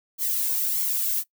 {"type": "noise with flanger", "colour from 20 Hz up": "violet", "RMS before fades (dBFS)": -25, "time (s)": [0.18, 1.24], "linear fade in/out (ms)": 50, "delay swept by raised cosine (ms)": [0.91, 1.89], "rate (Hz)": 1.6, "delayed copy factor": 0.7, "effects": ["noise-tail reverb RT60 0.1 s tail -20 dB re dry"]}